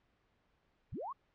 sine linear sweep, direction up, 43.65 to 1174.7 Hz, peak -39 dBFS, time 0.92-1.13 s, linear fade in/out 10 ms, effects pink hiss -75 dBFS RMS until 1.34 s + low-pass 3000 Hz 12 dB/octave

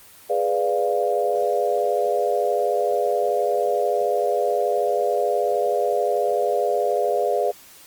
sine chord, G# diminished seventh, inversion none, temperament equal, 415.3 / 493.9 / 587.3 / 698.5 Hz, G#4 / B4 / D5 / F5, 0 / 0 / 0 / 0 cents, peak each -24 dBFS, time 0.29-7.52 s, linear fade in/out 20 ms, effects white hiss -47 dBFS RMS until 7.86 s + Opus 24 kbps

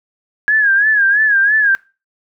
sine tone with vibrato, 1661.2 Hz, G#6, in tune, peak -9 dBFS, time 0.48-1.75 s, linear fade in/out 0 ms, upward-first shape sine, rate 3 Hz, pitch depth 95 cents each way, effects noise-tail reverb RT60 0.3 s tail -21 dB re dry

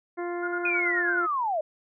harmonic tone, 349.2 Hz, F4, in tune, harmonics 1 / 2 / 3 / 4 / 5 / 6, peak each -30 / -36 / -40 / -42 / -44 / -46 dBFS, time 0.17-1.27 s, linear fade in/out 20 ms
sine tone with tremolo, 1424 Hz, F6, 33 cents sharp, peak -27 dBFS, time 0.42-1.2 s, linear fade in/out 20 ms, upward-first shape sine, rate 9.3 Hz, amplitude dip 85%
sine linear sweep, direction down, 2500 to 587.3 Hz, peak -24 dBFS, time 0.65-1.61 s, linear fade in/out 5 ms
effects none

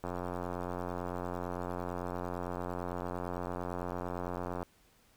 click train, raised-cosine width 1 ms, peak -23 dBFS, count 409, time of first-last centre 0.04-4.629 s, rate 88.9 Hz, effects pink hiss -66 dBFS RMS until 5.16 s

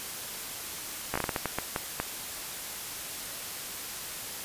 slowing click train, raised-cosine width 0.5 ms, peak -13 dBFS, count 11, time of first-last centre 1.14-2 s, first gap 15 ms, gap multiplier 1.36, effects white hiss -38 dBFS RMS until 4.44 s + resampled to 32000 Hz

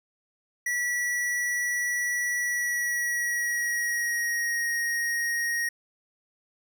square tone with pitch glide, 1944 to 1874.5 Hz, B6 to A#6, -28 to +9 cents, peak -26 dBFS, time 0.66-5.69 s, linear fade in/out 5 ms, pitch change -63 cents, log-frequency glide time 2.41-4.68 s, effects none

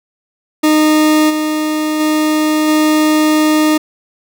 40% pulse tone with level steps, 307.6 Hz, D#4, 20 cents flat, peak -7 / -13 / -10 / -8 dBFS, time 0.63-3.78 s, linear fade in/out 10 ms, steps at 1.29 / 1.99 / 2.67 s, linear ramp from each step 20 ms, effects none

